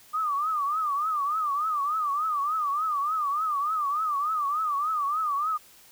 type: tone with vibrato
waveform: sine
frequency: 1202 Hz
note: D6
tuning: 40 cents sharp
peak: -24 dBFS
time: 0.13-5.58 s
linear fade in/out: 20 ms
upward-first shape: triangle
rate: 3.4 Hz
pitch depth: 160 cents each way
effects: white hiss -54 dBFS RMS until 5.91 s